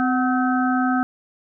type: harmonic tone with a mistuned harmonic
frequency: 256.8 Hz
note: C4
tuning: 32 cents flat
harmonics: 1 / 3 / 5 / 6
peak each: -19 / -24 / -26 / -27 dBFS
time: 0-1.03 s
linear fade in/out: 0 ms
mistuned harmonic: 3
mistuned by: -57 cents
effects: none